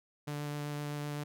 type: tone with vibrato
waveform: sawtooth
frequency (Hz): 146.83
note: D3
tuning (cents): 0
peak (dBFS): -32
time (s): 0.27-1.24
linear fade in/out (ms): 10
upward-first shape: sine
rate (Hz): 7.8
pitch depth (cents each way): 9
effects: none